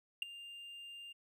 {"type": "tone with ADSR envelope", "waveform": "triangle", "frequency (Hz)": 2799, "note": "F7", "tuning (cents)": 3, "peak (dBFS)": -28, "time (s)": [0.22, 1.13], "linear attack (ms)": 3, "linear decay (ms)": 10, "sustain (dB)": -18, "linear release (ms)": 13, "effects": []}